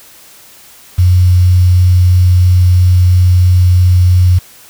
sine tone with quantisation, 90.3 Hz, F#2, 42 cents flat, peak -4 dBFS, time 0.98-4.39 s, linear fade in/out 10 ms, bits 5, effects white hiss -39 dBFS RMS until 4.69 s

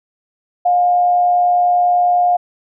sine tone with frequency modulation, 712 Hz, F5, 33 cents sharp, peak -10 dBFS, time 0.65-2.37 s, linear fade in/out 10 ms, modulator 110 Hz, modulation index 0.23, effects none

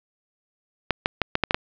clicks, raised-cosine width 0.3 ms, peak -3 dBFS, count 7, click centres 0.907 / 1.059 / 1.217 / 1.354 / 1.437 / 1.509 / 1.545 s, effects low-pass 4000 Hz 12 dB/octave

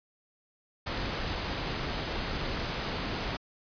pink noise, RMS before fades -33 dBFS, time 0.86-3.37 s, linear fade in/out 10 ms, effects resampled to 11025 Hz

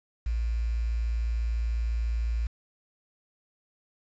sine tone with quantisation, 57 Hz, A#1, 38 cents flat, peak -25 dBFS, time 0.26-2.47 s, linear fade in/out 5 ms, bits 8, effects resampled to 16000 Hz

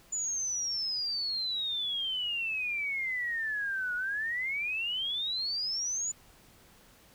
sine exponential two-way sweep, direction down then up, 7040 to 1443 to 7040 Hz, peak -30 dBFS, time 0.12-6.12 s, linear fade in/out 10 ms, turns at 3.95 s, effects pink hiss -59 dBFS RMS until 7.14 s

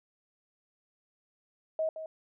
sine tone with echo, 635 Hz, D#5, 35 cents sharp, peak -27 dBFS, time 1.79-1.89 s, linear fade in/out 2 ms, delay 170 ms, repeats 1, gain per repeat -10 dB, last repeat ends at 2.06 s, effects none

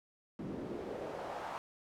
pink noise with band-pass filter sweep, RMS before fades -42 dBFS, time 0.39-1.58 s, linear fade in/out 0 ms, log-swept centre 240 to 950 Hz, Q 2, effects none

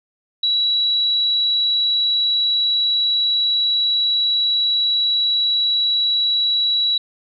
sine tone, 3910 Hz, B7, 18 cents flat, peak -15 dBFS, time 0.43-6.98 s, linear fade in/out 5 ms, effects none

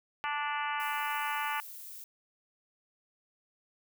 harmonic tone, 292.8 Hz, D4, 5 cents flat, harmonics 3 / 4 / 5 / 6 / 7 / 8 / 9 / 10, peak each -35 / -37 / -39 / -41 / -42 / -43 / -44 / -45 dBFS, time 0.24-1.6 s, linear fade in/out 0 ms
violet noise, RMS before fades -46 dBFS, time 0.8-2.04 s, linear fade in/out 0 ms
effects none

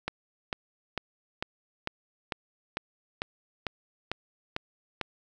click train, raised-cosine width 0.3 ms, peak -14 dBFS, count 12, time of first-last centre 0.08-5.013 s, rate 2.23 Hz, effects none

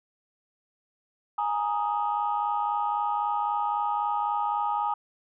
sine chord, Ab suspended second, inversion none, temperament just, 830.6 / 934.4 / 1245.9 Hz, Ab5 / Bb5 / Eb6, 0 / +4 / +2 cents, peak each -27 / -29 / -30 dBFS, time 1.38-4.94 s, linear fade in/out 5 ms, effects tanh soft clip ceiling -16 dBFS

